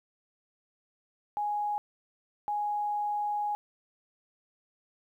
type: tone bursts at uneven times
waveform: sine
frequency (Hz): 830.6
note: G#5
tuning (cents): 0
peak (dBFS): -28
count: 2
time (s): 1.37-1.78 / 2.48-3.55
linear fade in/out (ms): 0
effects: 11-bit